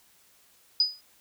sine tone with exponential decay, 4968 Hz, D#8, 3 cents flat, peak -16 dBFS, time 0.8-1.01 s, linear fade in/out 2 ms, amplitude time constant 44 ms, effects white hiss -61 dBFS RMS until 1.2 s

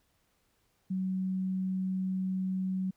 sine tone, 187.7 Hz, F#3, 25 cents sharp, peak -29 dBFS, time 0.9-2.91 s, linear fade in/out 10 ms, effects pink hiss -73 dBFS RMS until 2.96 s

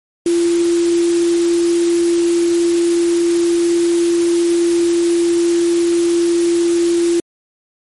sine tone in noise, 341.8 Hz, F4, 37 cents flat, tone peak -11 dBFS, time 0.26-7.2 s, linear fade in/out 2 ms, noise white, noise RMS -27 dBFS, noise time 0.26-7.2 s, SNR +13 dB, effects MP3 48 kbps

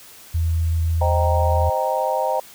sine tone, 82.3 Hz, E2, 2 cents flat, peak -17 dBFS, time 0.34-1.7 s, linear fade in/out 10 ms
sine chord, C minor seventh, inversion none, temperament equal, 523.3 / 622.3 / 784 / 932.3 Hz, C5 / Eb5 / G5 / Bb5, 0 / 0 / 0 / 0 cents, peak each -24 dBFS, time 1.01-2.4 s, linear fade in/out 5 ms
effects white hiss -44 dBFS RMS until 2.54 s

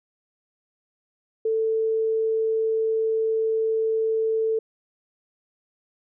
sine tone, 443.8 Hz, A4, 15 cents sharp, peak -20 dBFS, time 1.45-4.59 s, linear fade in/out 5 ms, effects none

